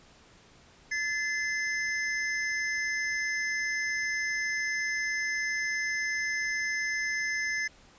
square tone pair together, 1731.4 / 2059 Hz, A6 / C7, -28 / -28 cents, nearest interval minor third, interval 300 cents, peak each -32 / -32 dBFS, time 0.91-7.68 s, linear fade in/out 10 ms, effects pink hiss -57 dBFS RMS until 7.98 s + resampled to 16000 Hz

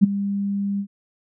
sine tone with ADSR envelope, 200 Hz, G3, 35 cents sharp, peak -6 dBFS, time 0.01-0.87 s, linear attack 27 ms, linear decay 14 ms, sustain -15 dB, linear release 76 ms, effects none

